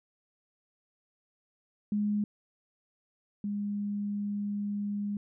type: tone pair in turn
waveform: sine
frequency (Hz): 207.7 / 204.5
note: G#3 / G#3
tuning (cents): 0 / -26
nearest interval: unison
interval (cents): 26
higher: first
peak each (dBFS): -26 / -30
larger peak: first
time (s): 1.92-2.24 / 3.44-5.17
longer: second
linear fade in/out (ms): 2
effects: none